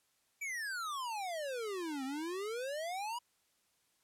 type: exponential two-way sweep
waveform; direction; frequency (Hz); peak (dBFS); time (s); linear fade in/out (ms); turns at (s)
square; down then up; 2349 to 258 to 987; -38; 0.41-3.19; 10; 2.04
effects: white hiss -75 dBFS RMS until 4.03 s + low-pass 12000 Hz 12 dB/octave